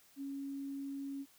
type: tone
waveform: sine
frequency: 276.6 Hz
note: C#4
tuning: 4 cents flat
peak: -39 dBFS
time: 0.16-1.26 s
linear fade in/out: 50 ms
effects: white hiss -65 dBFS RMS until 1.38 s